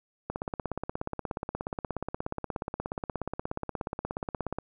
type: click train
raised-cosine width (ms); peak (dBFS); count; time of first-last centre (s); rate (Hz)
1; -18; 73; 0.3-4.586; 16.8
effects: none